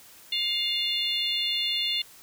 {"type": "harmonic tone", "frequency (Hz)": 706, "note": "F5", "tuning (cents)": 19, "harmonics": [3, 4, 5, 6], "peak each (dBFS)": [-36, -29, -28, -32], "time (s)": [0.32, 2.02], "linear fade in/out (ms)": 5, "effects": ["white hiss -51 dBFS RMS until 2.22 s"]}